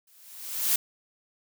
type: noise with exponential growth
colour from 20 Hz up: blue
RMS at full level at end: -21 dBFS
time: 0.07-0.76 s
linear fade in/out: 5 ms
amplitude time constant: 150 ms
effects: none